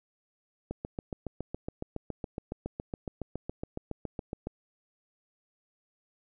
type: click train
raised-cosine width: 2 ms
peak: -21 dBFS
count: 28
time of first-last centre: 0.71-4.47 s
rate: 7.18 Hz
effects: none